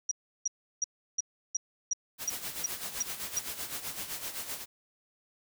sine tone bursts, 5760 Hz, F#8, 47 cents flat, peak -26 dBFS, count 10, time 0.09-3.39 s, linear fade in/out 5 ms, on 24 ms, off 340 ms
white noise with tremolo, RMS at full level -36 dBFS, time 2.18-4.66 s, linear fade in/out 50 ms, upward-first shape sine, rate 7.8 Hz, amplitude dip 65%
effects none

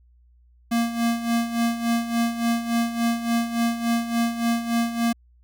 square tone with tremolo, 233.1 Hz, A#3, in tune, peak -19 dBFS, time 0.71-5.13 s, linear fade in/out 10 ms, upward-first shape sine, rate 3.5 Hz, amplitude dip 70%, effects added 60 Hz sine -53 dBFS peak until 5.43 s

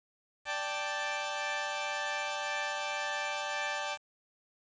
15% pulse chord, D suspended fourth, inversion none, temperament equal, 587.3 / 784 / 880 Hz, D5 / G5 / A5, 0 / 0 / 0 cents, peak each -31 dBFS, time 0.45-3.98 s, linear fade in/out 50 ms, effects resampled to 16000 Hz + 9-bit

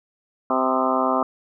harmonic tone with a mistuned harmonic, 130 Hz, C3, 11 cents flat, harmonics 2 / 3 / 4 / 5 / 6 / 7 / 8 / 9 / 10, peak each -25 / -30 / -28 / -25 / -27 / -30 / -25 / -26 / -30 dBFS, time 0.5-1.23 s, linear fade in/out 2 ms, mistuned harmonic 9, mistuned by +57 cents, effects none

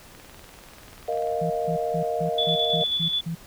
click train, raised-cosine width 0.3 ms, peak -30 dBFS, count 24, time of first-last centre 0.15-1.272 s, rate 20.5 Hz
sine chord, Bb suspended fourth, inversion none, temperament equal, 466.2 / 622.3 / 698.5 Hz, Bb4 / Eb5 / F5, 0 / 0 / 0 cents, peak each -28 dBFS, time 1.08-2.84 s, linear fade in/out 5 ms
sine tone bursts, 165.7 Hz, E3, 9 cents sharp, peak -26 dBFS, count 8, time 1.41-3.352 s, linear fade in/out 10 ms, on 94 ms, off 170 ms
sine tone with tremolo, 3451 Hz, A7, 34 cents flat, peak -21 dBFS, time 2.38-3.21 s, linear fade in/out 5 ms, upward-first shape square, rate 9.3 Hz, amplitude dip 35%
effects pink hiss -48 dBFS RMS until 3.46 s

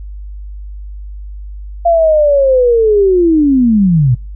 sine linear sweep, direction down, 690 to 115.5 Hz, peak -6 dBFS, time 1.85-4.15 s, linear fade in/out 10 ms, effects noise-tail reverb RT60 0.3 s tail -26 dB re dry + added 50 Hz sine -24 dBFS peak until 4.35 s

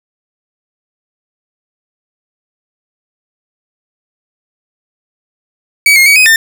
40% pulse tone with pitch steps, 2273 / 2143 / 2261 / 2513 / 1801 Hz, C#7 / C7 / C#7 / D#7 / A6, +43 / +41 / +34 / +17 / +40 cents, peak -3 dBFS, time 5.86-6.36 s, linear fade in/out 2 ms, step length 100 ms, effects none

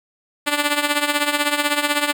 5% pulse tone with tremolo, 292.7 Hz, D4, 6 cents flat, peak -3 dBFS, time 0.46-2.13 s, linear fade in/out 20 ms, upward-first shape triangle, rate 16 Hz, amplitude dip 80%, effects none

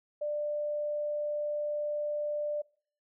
sine tone, 593 Hz, D5, 17 cents sharp, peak -30 dBFS, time 0.21-2.62 s, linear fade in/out 10 ms, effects noise-tail reverb RT60 0.5 s tail -23 dB re dry

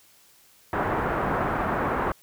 white low-pass noise, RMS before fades -26 dBFS, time 0.73-2.12 s, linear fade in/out 2 ms, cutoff 1400 Hz, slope 24 dB/octave, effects white hiss -57 dBFS RMS until 2.22 s

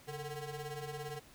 25% pulse ring-modulated tone, 298.6 Hz, D4, 29 cents sharp, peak -34 dBFS, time 0.07-1.2 s, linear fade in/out 20 ms, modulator 158 Hz, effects pink hiss -59 dBFS RMS until 1.34 s

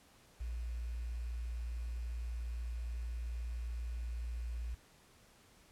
sine tone with quantisation, 58.8 Hz, A#1, 16 cents sharp, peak -37 dBFS, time 0.4-4.75 s, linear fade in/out 10 ms, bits 10, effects pink hiss -64 dBFS RMS until 5.71 s + low-pass 12000 Hz 12 dB/octave

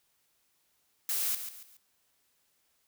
blue noise with echo, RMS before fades -31 dBFS, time 1.09-1.35 s, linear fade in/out 2 ms, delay 140 ms, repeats 3, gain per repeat -9 dB, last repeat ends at 1.77 s, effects white hiss -73 dBFS RMS until 2.87 s

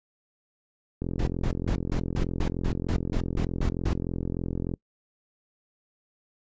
click train, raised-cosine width 3 ms, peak -17 dBFS, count 162, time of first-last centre 1.02-4.738 s, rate 43.3 Hz
brown noise bursts, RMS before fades -26 dBFS, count 12, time 1.19-3.934 s, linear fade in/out 5 ms, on 82 ms, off 160 ms
effects noise-tail reverb RT60 0.1 s tail -25 dB re dry + resampled to 16000 Hz

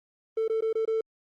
triangle tone with dropouts, 444.8 Hz, A4, 19 cents sharp, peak -21 dBFS, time 0.37-1.01 s, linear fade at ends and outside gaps 5 ms, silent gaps 0.48-0.497 / 0.608-0.622 / 0.729-0.753 / 0.852-0.876 s, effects tanh soft clip ceiling -19 dBFS + Opus 32 kbps

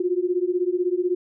sine beating tone pair, 351.1 / 367.1 Hz, F4 / F#4, +9 / -14 cents, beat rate 16 Hz, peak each -23 dBFS, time 0-1.15 s, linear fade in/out 5 ms, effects none

